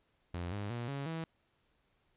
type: tone with pitch steps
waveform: sawtooth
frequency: 87.31 / 102.05 / 119.27 / 139.4 / 162.93 Hz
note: F2 / G#2 / A#2 / C#3 / E3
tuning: 0 / -30 / +40 / +10 / -20 cents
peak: -33 dBFS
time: 0.34-1.24 s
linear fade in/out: 0 ms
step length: 180 ms
effects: pink hiss -75 dBFS RMS until 2.16 s + resampled to 8000 Hz